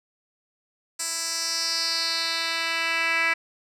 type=tone with band-pass filter sweep; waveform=10% pulse; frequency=330.2 Hz; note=E4; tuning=3 cents sharp; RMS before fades=-26 dBFS; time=0.99-3.34 s; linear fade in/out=10 ms; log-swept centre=7400 to 2300 Hz; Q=3.2; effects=none